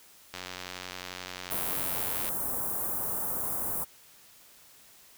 click train, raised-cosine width 0.2 ms, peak -20 dBFS, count 179, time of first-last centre 0.34-2.29 s, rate 91.3 Hz
white band-stop noise, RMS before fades -32 dBFS, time 1.5-3.85 s, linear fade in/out 20 ms, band 1200 to 10000 Hz, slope 24 dB/octave
effects white hiss -56 dBFS RMS until 5.17 s

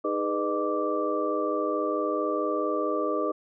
sine tone cluster, 310.6 / 411.1 / 495.6 / 609 / 1168 Hz, D#4 / G#4 / B4 / D#5 / D6, -3 / -18 / +6 / -37 / -10 cents, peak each -31 dBFS, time 0.04-3.32 s, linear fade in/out 10 ms, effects none

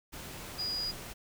sine tone in noise, 4899 Hz, D#8, 28 cents flat, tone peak -32 dBFS, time 0.58-0.92 s, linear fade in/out 20 ms, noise pink, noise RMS -44 dBFS, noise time 0.12-1.14 s, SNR +9 dB, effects none

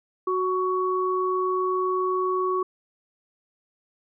sine tone pair together, 370 / 1118.1 Hz, F#4 / C#6, 0 / +15 cents, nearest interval octave + perfect fifth, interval 1915 cents, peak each -24 / -25 dBFS, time 0.27-2.63 s, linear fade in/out 5 ms, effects none

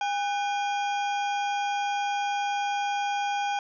harmonic tone with a mistuned harmonic, 811 Hz, G#5, 41 cents flat, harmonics 1 / 2 / 3 / 4 / 6 / 7 / 8, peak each -26 / -36 / -37 / -39 / -48 / -49 / -49 dBFS, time 0.01-3.59 s, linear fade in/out 2 ms, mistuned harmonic 2, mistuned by -130 cents, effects none

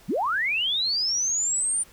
sine linear sweep, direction up, 130 to 9230 Hz, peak -22 dBFS, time 0.08-1.84 s, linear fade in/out 20 ms, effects pink hiss -53 dBFS RMS until 1.92 s

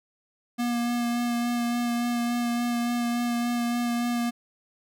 square tone with vibrato, 238.8 Hz, A#3, 42 cents sharp, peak -25 dBFS, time 0.58-4.31 s, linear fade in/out 20 ms, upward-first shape sine, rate 3.5 Hz, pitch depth 14 cents each way, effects none

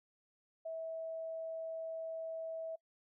sine tone, 650 Hz, E5, 24 cents flat, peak -39 dBFS, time 0.65-2.76 s, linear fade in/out 10 ms, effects noise-tail reverb RT60 0.1 s tail -26 dB re dry

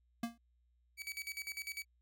square tone with exponential decay, 233.1 Hz, A#3, in tune, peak -33 dBFS, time 0.23-0.38 s, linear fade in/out 5 ms, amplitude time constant 32 ms
sawtooth tone with tremolo, 2281 Hz, C#7, 49 cents sharp, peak -36 dBFS, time 0.97-1.85 s, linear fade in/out 50 ms, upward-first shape square, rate 10 Hz, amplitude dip 80%
effects added 60 Hz sine -70 dBFS peak until 2.01 s

